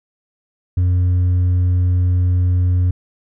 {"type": "tone with hard clipping", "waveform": "triangle", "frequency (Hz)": 90, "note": "F#2", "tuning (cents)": -47, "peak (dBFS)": -11, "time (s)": [0.77, 2.91], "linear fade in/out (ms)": 5, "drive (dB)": 1, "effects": []}